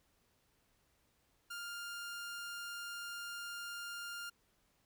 sawtooth tone, 1403 Hz, F6, 8 cents sharp, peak -39 dBFS, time 1.5-4.3 s, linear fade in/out 10 ms, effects pink hiss -75 dBFS RMS until 4.85 s

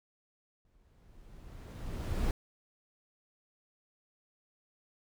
brown noise with exponential growth, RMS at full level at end -29 dBFS, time 0.65-2.31 s, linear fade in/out 1 ms, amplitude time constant 360 ms, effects none

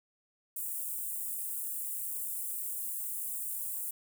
white high-pass noise, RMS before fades -37 dBFS, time 0.56-3.91 s, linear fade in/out 5 ms, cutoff 8100 Hz, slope 48 dB/octave, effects none

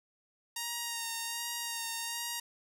5% pulse tone with vibrato, 932.3 Hz, A#5, in tune, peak -23 dBFS, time 0.56-2.4 s, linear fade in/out 5 ms, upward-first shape sine, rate 1.3 Hz, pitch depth 24 cents each way, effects none

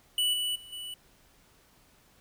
square tone with level steps, 2960 Hz, F#7, in tune, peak -25 / -29 / -47 / -38 dBFS, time 0.18-0.94 s, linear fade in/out 2 ms, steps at 0.33 / 0.55 / 0.72 s, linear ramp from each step 10 ms, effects pink hiss -62 dBFS RMS until 2.2 s

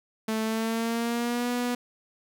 sawtooth tone with pitch glide, 220 to 244.1 Hz, A3 to B3, 0 to -20 cents, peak -22 dBFS, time 0.28-1.75 s, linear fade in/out 5 ms, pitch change +180 cents, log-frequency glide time 0.43-1.5 s, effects 10-bit

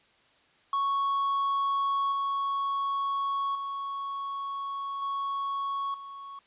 triangle tone with level steps, 1108.7 Hz, C#6, in tune, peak -23 / -25 / -30 / -27 / -38 dBFS, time 0.73-6.39 s, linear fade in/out 2 ms, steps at 2.12 / 3.55 / 5.02 / 5.94 s, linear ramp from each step 2 ms, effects white hiss -63 dBFS RMS until 6.46 s + resampled to 8000 Hz

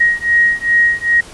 sine beating tone pair, 1884 / 1886.5 Hz, A#6 / A#6, +18 / +20 cents, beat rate 2.5 Hz, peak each -13 dBFS, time 0-1.21 s, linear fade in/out 10 ms, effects pink hiss -36 dBFS RMS until 1.33 s + resampled to 24000 Hz

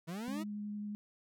40% pulse linear sweep, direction up, 155.56 to 329.6 Hz, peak -38 dBFS, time 0.07-0.44 s, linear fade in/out 20 ms
sine tone with vibrato, 207.7 Hz, G#3, in tune, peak -38 dBFS, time 0.28-0.95 s, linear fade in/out 0 ms, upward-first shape sine, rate 11 Hz, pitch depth 8 cents each way
effects none

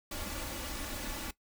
pink noise with comb filter, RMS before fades -39 dBFS, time 0.11-1.31 s, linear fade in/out 5 ms, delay 3.5 ms, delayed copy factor +0.65, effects noise-tail reverb RT60 0.1 s tail -18 dB re dry

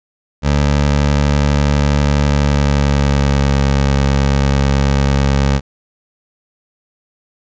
20% pulse tone with pitch glide, 72.1 to 69.12 Hz, D2 to C#2, -31 to -4 cents, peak -6 dBFS, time 0.42-5.61 s, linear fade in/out 50 ms, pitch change -73 cents, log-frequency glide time 2.26-3.64 s, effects resampled to 16000 Hz

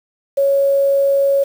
sine tone with quantisation, 554.4 Hz, C#5, in tune, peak -11 dBFS, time 0.37-1.44 s, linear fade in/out 10 ms, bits 6, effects none

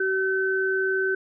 sine tone pair together, 381.4 / 1527.1 Hz, G4 / G6, -47 / -46 cents, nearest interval 2 octaves, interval 2401 cents, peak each -24 dBFS, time 0-1.15 s, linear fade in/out 5 ms, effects none

